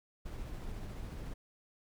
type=noise with tremolo; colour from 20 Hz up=brown; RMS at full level=-41 dBFS; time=0.25-1.34 s; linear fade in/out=10 ms; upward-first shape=triangle; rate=14 Hz; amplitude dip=25%; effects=none